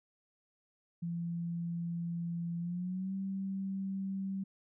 sine tone with pitch glide, 170.2 to 193.26 Hz, F3 to G3, -44 to -24 cents, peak -34 dBFS, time 1.02-4.44 s, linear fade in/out 10 ms, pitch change +220 cents, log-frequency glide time 2.59-3.14 s, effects none

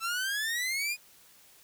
sawtooth exponential sweep, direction up, 1318.5 to 2488 Hz, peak -26 dBFS, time 0-0.97 s, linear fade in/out 50 ms, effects white hiss -58 dBFS RMS until 1.63 s

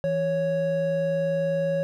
triangle tone pair together, 164.82 / 554.4 Hz, E3 / C#5, 0 / 0 cents, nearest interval octave + major sixth, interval 2100 cents, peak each -27 / -21 dBFS, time 0.04-1.83 s, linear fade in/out 0 ms, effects none

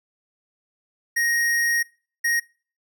square tone bursts at uneven times, 1873 Hz, A#6, 8 cents sharp, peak -20 dBFS, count 2, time 1.16-1.83 / 2.24-2.4 s, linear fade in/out 10 ms, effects noise-tail reverb RT60 0.4 s tail -24 dB re dry

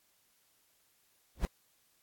brown noise with exponential growth, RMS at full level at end -26 dBFS, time 1.35-1.45 s, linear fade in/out 0 ms, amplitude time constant 20 ms, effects white hiss -71 dBFS RMS until 2.02 s + AAC 64 kbps

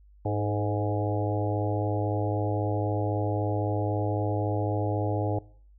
harmonic tone with a mistuned harmonic, 103.83 Hz, G#2, in tune, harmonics 1 / 3 / 4 / 5 / 6 / 7 / 8, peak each -28 / -33 / -34 / -35 / -36 / -36 / -37 dBFS, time 0.25-5.39 s, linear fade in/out 5 ms, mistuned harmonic 4, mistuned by +40 cents, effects noise-tail reverb RT60 0.5 s tail -21 dB re dry + added 50 Hz sine -52 dBFS peak until 5.78 s

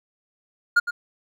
triangle tone with echo, 1419 Hz, F6, 27 cents sharp, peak -11 dBFS, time 0.76-0.8 s, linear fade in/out 10 ms, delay 110 ms, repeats 1, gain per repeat -11 dB, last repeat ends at 0.91 s, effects none

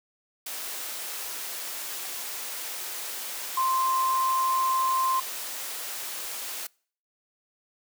sine tone in noise, 1046.5 Hz, C6, in tune, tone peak -22 dBFS, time 3.57-5.2 s, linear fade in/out 5 ms, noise white, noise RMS -35 dBFS, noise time 0.46-6.67 s, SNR +10 dB, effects noise-tail reverb RT60 0.5 s tail -26 dB re dry + high-pass 400 Hz 12 dB/octave

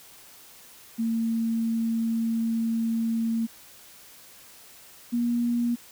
sine tone pair in turn, 227.5 / 238.1 Hz, A#3 / A#3, -42 / +37 cents, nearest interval minor second, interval 79 cents, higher second, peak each -23 / -22 dBFS, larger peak second, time 0.98-3.47 / 5.12-5.76 s, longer first, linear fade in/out 20 ms, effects white hiss -50 dBFS RMS until 5.91 s

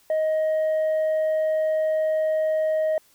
sine tone, 627 Hz, D#5, 13 cents sharp, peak -17 dBFS, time 0.1-2.98 s, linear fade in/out 2 ms, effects tanh soft clip ceiling -19 dBFS + white hiss -59 dBFS RMS until 3.14 s

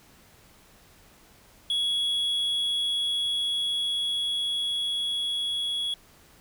triangle tone with level ramp, 3351 Hz, G#7, 15 cents sharp, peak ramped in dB -22 to -25 dBFS, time 1.7-5.94 s, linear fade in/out 2 ms, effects pink hiss -56 dBFS RMS until 6.4 s

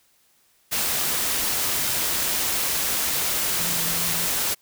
sine tone in noise, 170 Hz, F3, 46 cents flat, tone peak -35 dBFS, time 3.58-4.26 s, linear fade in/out 20 ms, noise white, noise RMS -24 dBFS, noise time 0.71-4.55 s, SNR -14 dB, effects white hiss -62 dBFS RMS until 4.61 s

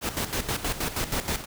pink noise with tremolo, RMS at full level -27 dBFS, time 0.01-1.46 s, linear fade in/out 50 ms, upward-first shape square, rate 6.3 Hz, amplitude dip 70%, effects none

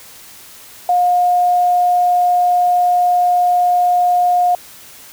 sine tone, 714 Hz, F5, 38 cents sharp, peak -10 dBFS, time 0.89-4.55 s, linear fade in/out 2 ms, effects white hiss -39 dBFS RMS until 5.12 s

